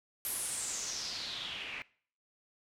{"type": "noise with low-pass filter sweep", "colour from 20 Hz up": "white", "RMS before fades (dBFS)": -39, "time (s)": [0.25, 1.82], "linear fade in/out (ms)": 0, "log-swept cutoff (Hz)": [12000, 2300], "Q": 5, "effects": ["noise-tail reverb RT60 0.5 s tail -21 dB re dry"]}